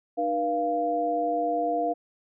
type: tone cluster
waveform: sine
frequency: 303.2 / 483 / 693 Hz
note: D#4 / B4 / F5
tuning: -45 / -39 / -14 cents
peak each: -31 / -30 / -25 dBFS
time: 0.17-1.94 s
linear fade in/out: 20 ms
effects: none